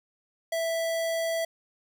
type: tone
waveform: square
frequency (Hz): 659.3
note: E5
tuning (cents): 0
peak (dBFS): -27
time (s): 0.52-1.45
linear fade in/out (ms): 5
effects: none